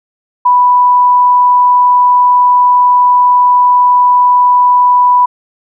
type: tone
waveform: sine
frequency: 987.8 Hz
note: B5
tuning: in tune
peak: -4 dBFS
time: 0.45-5.26 s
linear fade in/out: 10 ms
effects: none